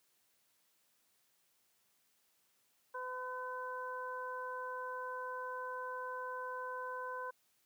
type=harmonic tone; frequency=506 Hz; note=B4; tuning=42 cents sharp; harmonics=1 / 2 / 3; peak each=-45 / -42 / -46 dBFS; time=2.94-7.31 s; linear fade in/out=10 ms; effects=white hiss -75 dBFS RMS until 7.65 s + high-pass 100 Hz 12 dB/octave